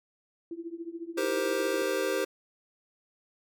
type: tone with tremolo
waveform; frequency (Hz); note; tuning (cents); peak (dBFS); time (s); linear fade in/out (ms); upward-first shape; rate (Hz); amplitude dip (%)
sine; 335.6; E4; +31; -32; 0.51-1.82; 2; triangle; 14; 95
type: chord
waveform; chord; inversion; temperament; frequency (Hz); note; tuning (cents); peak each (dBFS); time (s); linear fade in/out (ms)
square; C minor seventh; first; just; 314 / 392.4 / 470.9 / 523.3; Eb4 / G4 / Bb4 / C5; +16 / +2 / +18 / 0; -37 / -32 / -35 / -32; 1.17-2.25; 10
effects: none